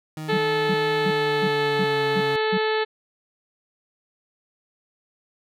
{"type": "tone with pitch glide", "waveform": "30% pulse", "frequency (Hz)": [155.56, 139.39], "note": ["D#3", "C#3"], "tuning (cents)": [0, 10], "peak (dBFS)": -28, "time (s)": [0.17, 2.36], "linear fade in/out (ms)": 2, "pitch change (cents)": -190, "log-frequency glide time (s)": [0.94, 2.04]}
{"type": "harmonic tone", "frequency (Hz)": 435.2, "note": "A4", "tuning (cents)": -19, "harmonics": [1, 2, 3, 4, 5, 6, 7, 8, 9, 10], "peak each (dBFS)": [-22, -28, -33, -29, -35, -37, -37, -37, -37, -39], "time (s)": [0.28, 2.85], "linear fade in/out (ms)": 20}
{"type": "tone bursts", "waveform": "sine", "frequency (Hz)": 189.1, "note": "F#3", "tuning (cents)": 38, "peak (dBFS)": -22, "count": 7, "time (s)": [0.32, 2.579], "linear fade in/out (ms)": 10, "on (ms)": 57, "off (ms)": 310}
{"effects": []}